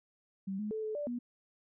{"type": "tone with pitch steps", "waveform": "sine", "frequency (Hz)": [193.2, 211.1, 436.9, 432.2, 586, 242], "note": ["G3", "G#3", "A4", "A4", "D5", "B3"], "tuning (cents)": [-25, 29, -12, -31, -4, -35], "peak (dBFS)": -34, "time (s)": [0.47, 1.19], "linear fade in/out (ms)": 10, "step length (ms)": 120, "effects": []}